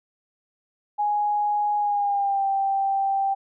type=tone with pitch glide; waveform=sine; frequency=830.6 to 784 Hz; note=G#5 to G5; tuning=0 to 0 cents; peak=-20 dBFS; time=0.98-3.35 s; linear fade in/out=20 ms; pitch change=-100 cents; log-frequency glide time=1.78-2.46 s; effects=none